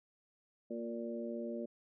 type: harmonic tone with a mistuned harmonic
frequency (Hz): 116.54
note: A#2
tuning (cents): 0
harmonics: 2 / 3 / 4 / 5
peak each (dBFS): -41 / -44 / -46 / -44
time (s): 0.7-1.66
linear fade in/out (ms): 10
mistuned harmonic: 3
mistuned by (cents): +16
effects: none